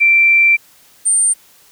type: tone pair in turn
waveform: sine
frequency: 2349 / 8899 Hz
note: D7 / C#9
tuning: 0 / +6 cents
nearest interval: octave + major seventh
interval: 2306 cents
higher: second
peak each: -7 / -10 dBFS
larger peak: first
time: 0-0.57 / 1.05-1.34 s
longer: first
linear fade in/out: 20 ms
effects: white hiss -48 dBFS RMS until 1.71 s